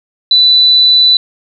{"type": "tone", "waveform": "sine", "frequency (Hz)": 3982, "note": "B7", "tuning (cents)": 14, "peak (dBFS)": -4, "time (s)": [0.31, 1.17], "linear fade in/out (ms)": 2, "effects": []}